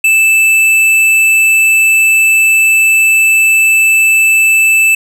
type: tone with hard clipping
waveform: triangle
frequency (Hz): 2637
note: E7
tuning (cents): 0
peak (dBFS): -7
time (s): 0.04-4.95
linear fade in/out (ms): 5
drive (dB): 14
effects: none